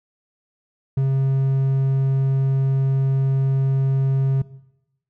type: tone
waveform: triangle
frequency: 134.8 Hz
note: C#3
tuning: 48 cents flat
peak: -14 dBFS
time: 0.97-4.42 s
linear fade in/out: 5 ms
effects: noise-tail reverb RT60 0.9 s tail -18 dB re dry

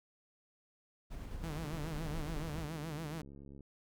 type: noise with tremolo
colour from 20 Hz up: brown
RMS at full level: -42 dBFS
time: 1.1-2.66 s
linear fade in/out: 20 ms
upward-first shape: square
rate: 9.5 Hz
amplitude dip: 25%
type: tone with vibrato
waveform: sawtooth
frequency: 155.6 Hz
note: D#3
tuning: in tune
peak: -36 dBFS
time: 1.43-3.22 s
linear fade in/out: 10 ms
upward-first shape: sine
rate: 7.1 Hz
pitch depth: 120 cents each way
type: click train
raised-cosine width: 3 ms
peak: -40 dBFS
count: 137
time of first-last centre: 1.65-3.607 s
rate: 69.5 Hz
effects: none

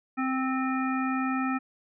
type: harmonic tone with a mistuned harmonic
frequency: 261.6 Hz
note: C4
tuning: in tune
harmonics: 1 / 3 / 5 / 7 / 9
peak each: -27 / -35 / -32 / -38 / -39 dBFS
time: 0.17-1.59 s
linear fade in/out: 20 ms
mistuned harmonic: 9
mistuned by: +48 cents
effects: none

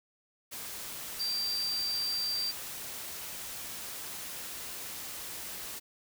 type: tone in noise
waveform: sine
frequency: 4699 Hz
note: D8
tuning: in tune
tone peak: -30 dBFS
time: 1.19-2.52 s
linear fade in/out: 20 ms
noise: white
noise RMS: -41 dBFS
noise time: 0.51-5.8 s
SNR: +8 dB
effects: none

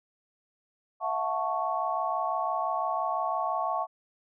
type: chord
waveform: sine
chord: F# minor seventh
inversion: third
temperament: equal with one note detuned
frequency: 659.3 / 725.2 / 880 / 1108.7 Hz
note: E5 / F#5 / A5 / C#6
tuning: 0 / -35 / 0 / 0 cents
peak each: -33 / -32 / -33 / -31 dBFS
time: 1-3.87 s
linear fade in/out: 50 ms
effects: none

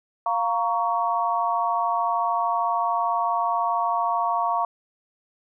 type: chord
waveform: sine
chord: Bb minor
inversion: second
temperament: just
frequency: 699.2 / 932.3 / 1118.8 Hz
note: F5 / Bb5 / Db6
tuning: +2 / 0 / +16 cents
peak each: -25 dBFS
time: 0.26-4.65 s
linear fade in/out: 2 ms
effects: none

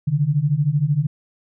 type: beating tone pair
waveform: sine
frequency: 138.59 / 151.59 Hz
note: C#3 / D#3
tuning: 0 / -45 cents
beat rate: 13 Hz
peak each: -20 / -18 dBFS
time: 0.07-1.07 s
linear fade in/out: 10 ms
effects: none

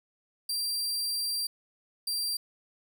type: tone bursts at uneven times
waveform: sawtooth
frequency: 4720 Hz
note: D8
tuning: 8 cents sharp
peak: -26 dBFS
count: 2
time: 0.49-1.47 / 2.07-2.37 s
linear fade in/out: 5 ms
effects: none

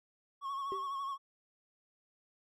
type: tone with vibrato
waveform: triangle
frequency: 1100 Hz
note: C#6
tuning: 14 cents flat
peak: -34 dBFS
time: 0.41-1.18 s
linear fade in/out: 50 ms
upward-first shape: sine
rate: 12 Hz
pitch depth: 44 cents each way
type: tone with exponential decay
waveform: triangle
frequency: 388.8 Hz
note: G4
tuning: 14 cents flat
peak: -33 dBFS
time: 0.72-0.92 s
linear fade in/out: 0 ms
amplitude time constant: 43 ms
effects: none

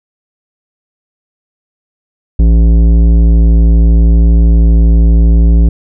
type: tone with tanh clipping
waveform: sine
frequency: 56.3 Hz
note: A1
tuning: 40 cents sharp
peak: -5 dBFS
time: 2.39-5.69 s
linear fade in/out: 5 ms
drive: 13 dB
effects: none

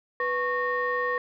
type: tone cluster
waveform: sine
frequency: 493.1 / 1101 / 1842 Hz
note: B4 / C#6 / A#6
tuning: -3 / -12 / -21 cents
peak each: -28 dBFS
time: 0.2-1.18 s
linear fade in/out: 2 ms
effects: tanh soft clip ceiling -17 dBFS

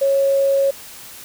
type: tone with quantisation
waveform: sine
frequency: 550 Hz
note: C#5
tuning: 14 cents flat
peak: -13 dBFS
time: 0.01-0.71 s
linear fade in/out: 10 ms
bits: 7
effects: white hiss -38 dBFS RMS until 1.24 s

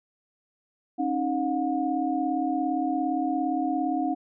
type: tone cluster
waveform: sine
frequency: 272.1 / 309.5 / 720 Hz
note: C#4 / D#4 / F#5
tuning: -32 / -9 / -47 cents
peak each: -28 dBFS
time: 0.98-4.15 s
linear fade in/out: 20 ms
effects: none

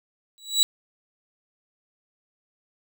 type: tone with exponential growth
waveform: 30% pulse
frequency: 3912 Hz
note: B7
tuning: 17 cents flat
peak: -10 dBFS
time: 0.38-0.63 s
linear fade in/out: 0 ms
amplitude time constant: 53 ms
effects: none

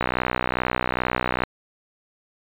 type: click train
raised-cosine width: 0.5 ms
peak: -6 dBFS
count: 90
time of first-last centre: 0.01-1.436 s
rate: 62.4 Hz
effects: resampled to 8000 Hz

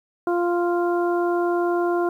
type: harmonic tone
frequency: 348.5 Hz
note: F4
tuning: 4 cents flat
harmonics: 1 / 2 / 3 / 4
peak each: -20 / -26 / -30 / -32 dBFS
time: 0.27-2.09 s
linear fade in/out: 2 ms
effects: 9-bit

